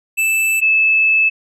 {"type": "tone pair in turn", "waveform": ["square", "sine"], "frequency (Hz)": [2637, 2614], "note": ["E7", "E7"], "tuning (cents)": [0, -15], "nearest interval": "unison", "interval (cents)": 15, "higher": "first", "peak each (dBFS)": [-14, -10], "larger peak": "second", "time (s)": [[0.17, 0.61], [0.61, 1.3]], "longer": "second", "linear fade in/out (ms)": 20, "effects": ["resampled to 32000 Hz"]}